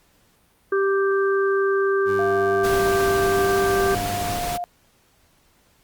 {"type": "harmonic tone", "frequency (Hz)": 392, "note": "G4", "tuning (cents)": 0, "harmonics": [1, 3, 4], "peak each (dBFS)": [-18, -27, -27], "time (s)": [0.72, 3.95], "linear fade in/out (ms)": 5}
{"type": "tone", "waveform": "15% pulse", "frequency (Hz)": 98, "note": "G2", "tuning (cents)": 0, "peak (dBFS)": -25, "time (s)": [2.05, 4.4], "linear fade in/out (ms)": 50}
{"type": "tone with pitch glide", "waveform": "sine", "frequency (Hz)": [693, 705.5], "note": ["F5", "F5"], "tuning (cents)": [-14, 17], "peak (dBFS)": -25, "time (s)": [2.19, 4.64], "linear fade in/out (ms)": 0, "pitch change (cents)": 31, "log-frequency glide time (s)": [3.24, 3.41]}
{"type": "noise", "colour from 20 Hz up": "pink", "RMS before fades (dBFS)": -29, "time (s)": [2.63, 4.58], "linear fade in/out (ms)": 20}
{"effects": ["pink hiss -60 dBFS RMS until 5.83 s", "Opus 48 kbps"]}